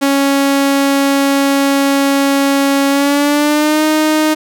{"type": "tone with pitch glide", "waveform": "sawtooth", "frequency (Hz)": [277.2, 309.4], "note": ["C#4", "D#4"], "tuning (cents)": [0, -10], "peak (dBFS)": -6, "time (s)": [0.01, 4.35], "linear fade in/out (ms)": 20, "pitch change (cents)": 190, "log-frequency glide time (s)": [2.89, 3.84], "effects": []}